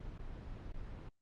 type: noise with dropouts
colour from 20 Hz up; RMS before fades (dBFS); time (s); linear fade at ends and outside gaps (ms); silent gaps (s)
brown; -45; 0-1.09; 5; 0.181-0.191 / 0.724-0.74
effects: low-pass 4000 Hz 12 dB/octave + Opus 24 kbps